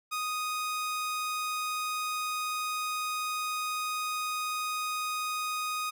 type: tone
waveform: sawtooth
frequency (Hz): 1244.5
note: D#6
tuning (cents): 0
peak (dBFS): -27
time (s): 0.11-5.91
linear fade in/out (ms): 20
effects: none